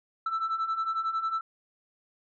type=beating tone pair; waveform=sine; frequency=1317 / 1328 Hz; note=E6 / E6; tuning=-2 / +12 cents; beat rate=11 Hz; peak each=-31 / -27 dBFS; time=0.26-1.41 s; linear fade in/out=5 ms; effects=tanh soft clip ceiling -24 dBFS